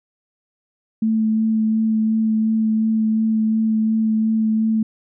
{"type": "tone with vibrato", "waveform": "sine", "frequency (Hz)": 220, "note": "A3", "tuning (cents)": 0, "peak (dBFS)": -15, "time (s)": [1.02, 4.83], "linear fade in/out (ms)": 5, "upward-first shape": "sine", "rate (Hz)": 2.8, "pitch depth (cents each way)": 12, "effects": []}